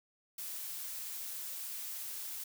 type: noise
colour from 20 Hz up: blue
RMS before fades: -42 dBFS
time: 0.38-2.44 s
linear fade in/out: 5 ms
effects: none